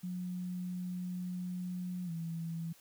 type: tone with pitch glide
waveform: sine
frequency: 180.4 to 165.43 Hz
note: F#3 to E3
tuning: -44 to +6 cents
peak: -36 dBFS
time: 0.03-2.73 s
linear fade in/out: 10 ms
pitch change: -150 cents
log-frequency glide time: 2.05-2.11 s
effects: white hiss -62 dBFS RMS until 2.8 s